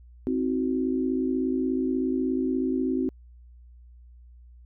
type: chord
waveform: sine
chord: C diminished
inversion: none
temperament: equal with one note detuned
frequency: 261.6 / 318.2 / 370 Hz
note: C4 / Eb4 / Gb4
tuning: 0 / +39 / 0 cents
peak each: -25 / -31 / -29 dBFS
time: 0.27-3.09 s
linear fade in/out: 0 ms
effects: added 60 Hz sine -47 dBFS peak until 4.65 s